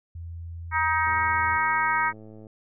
sine tone with pitch glide, 84.1 to 85.47 Hz, E2 to F2, +35 to -37 cents, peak -34 dBFS, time 0.15-1.57 s, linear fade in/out 5 ms, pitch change +28 cents, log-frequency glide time 0.59-1.22 s
harmonic tone, 315.1 Hz, D#4, 22 cents sharp, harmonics 3 / 4 / 5 / 6 / 7, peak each -25 / -27 / -28 / -29 / -30 dBFS, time 0.71-2.13 s, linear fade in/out 50 ms
click train, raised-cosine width 2 ms, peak -33 dBFS, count 152, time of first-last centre 1.07-2.468 s, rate 108 Hz
effects none

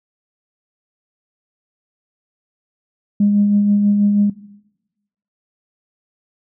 sine tone with tremolo, 204.7 Hz, G#3, 25 cents flat, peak -9 dBFS, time 3.2-4.3 s, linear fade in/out 5 ms, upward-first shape sine, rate 6.2 Hz, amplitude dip 35%, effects noise-tail reverb RT60 1.0 s tail -18 dB re dry + tanh soft clip ceiling -5 dBFS

